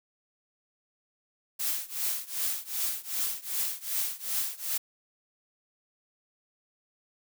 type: noise with tremolo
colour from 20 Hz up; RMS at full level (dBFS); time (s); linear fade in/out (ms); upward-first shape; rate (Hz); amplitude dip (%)
blue; -28; 1.59-4.78; 10; triangle; 2.6; 95
effects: none